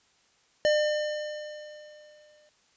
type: tone with exponential decay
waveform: square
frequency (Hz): 602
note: D5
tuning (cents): +43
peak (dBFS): -20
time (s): 0.65-2.49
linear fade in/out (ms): 0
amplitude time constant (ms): 400
effects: white hiss -65 dBFS RMS until 2.76 s + resampled to 16000 Hz